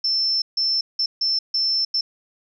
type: tone bursts at uneven times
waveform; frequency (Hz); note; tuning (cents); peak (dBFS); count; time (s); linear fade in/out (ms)
sine; 5330; E8; +18; -18; 6; 0.04-0.42 / 0.57-0.81 / 0.99-1.06 / 1.21-1.39 / 1.54-1.85 / 1.94-2.01; 5
effects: none